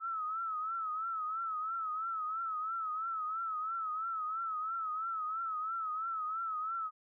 sine tone with vibrato, 1299 Hz, E6, 26 cents flat, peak -34 dBFS, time 0-6.91 s, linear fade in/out 50 ms, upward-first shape triangle, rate 3 Hz, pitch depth 96 cents each way, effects none

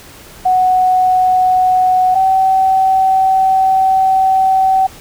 sine tone pair in turn, 740 / 763 Hz, F#5 / G5, 0 / -47 cents, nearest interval minor second, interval 53 cents, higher second, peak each -8 dBFS, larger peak neither, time 0.45-2.15 / 2.15-4.87 s, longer second, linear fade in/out 10 ms, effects pink hiss -37 dBFS RMS until 5 s

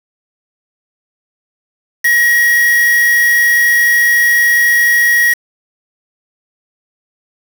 triangle tone with quantisation, 1897 Hz, A#6, 30 cents sharp, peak -6 dBFS, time 2.04-5.34 s, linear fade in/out 10 ms, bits 3, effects none

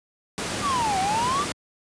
pink noise, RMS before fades -28 dBFS, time 0.38-1.52 s, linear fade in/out 0 ms
triangle exponential two-way sweep, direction down then up, 1229 to 740 to 1229 Hz, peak -20 dBFS, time 0.61-1.46 s, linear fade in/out 50 ms, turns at 0.99 s
effects high-pass 100 Hz 12 dB/octave + resampled to 22050 Hz

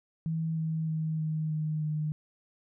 sine tone with pitch steps, 161.6 / 159.84 / 158.09 / 156.37 / 154.66 / 152.97 Hz, E3 / D#3 / D#3 / D#3 / D#3 / D#3, -34 / +47 / +28 / +9 / -10 / -29 cents, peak -28 dBFS, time 0.26-2.12 s, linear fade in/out 0 ms, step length 310 ms, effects none

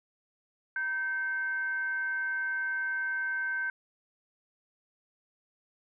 sine tone with frequency modulation, 1550 Hz, G6, 20 cents flat, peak -29 dBFS, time 0.76-3.7 s, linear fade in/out 2 ms, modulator 600 Hz, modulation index 0.27, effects none

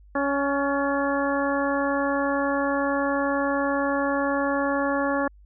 harmonic tone with a mistuned harmonic, 279.3 Hz, C#4, 13 cents sharp, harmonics 1 / 2 / 3 / 4 / 5 / 6, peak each -26 / -26 / -31 / -30 / -33 / -31 dBFS, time 0.15-5.28 s, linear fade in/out 5 ms, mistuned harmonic 6, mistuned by +34 cents, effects added 50 Hz sine -48 dBFS peak until 5.45 s

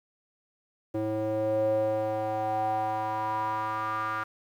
square tone with band-pass filter sweep, 108.5 Hz, A2, 24 cents flat, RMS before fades -29 dBFS, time 0.94-4.24 s, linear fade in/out 10 ms, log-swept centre 420 to 1300 Hz, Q 5.9, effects 10-bit

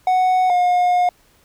triangle tone pair in turn, 740 / 716.9 Hz, F#5 / F5, 0 / +45 cents, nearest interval minor second, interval 55 cents, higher first, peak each -11 dBFS, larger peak neither, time 0.07-0.5 / 0.5-1.09 s, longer second, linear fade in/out 2 ms, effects pink hiss -56 dBFS RMS until 1.44 s

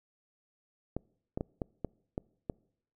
clicks, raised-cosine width 2 ms, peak -20 dBFS, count 7, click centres 0.966 / 1.375 / 1.409 / 1.618 / 1.847 / 2.179 / 2.498 s, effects noise-tail reverb RT60 0.7 s tail -26 dB re dry

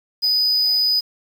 triangle tone, 4979 Hz, D#8, in tune, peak -14 dBFS, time 0.22-1.01 s, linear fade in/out 20 ms, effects 7-bit

